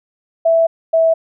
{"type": "tone pair in turn", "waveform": "sine", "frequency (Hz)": [659.3, 652.9], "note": ["E5", "E5"], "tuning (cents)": [0, -17], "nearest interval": "unison", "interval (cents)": 17, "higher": "first", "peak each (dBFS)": -9, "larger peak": "neither", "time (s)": [[0.45, 0.67], [0.93, 1.14]], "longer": "first", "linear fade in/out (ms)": 10, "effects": []}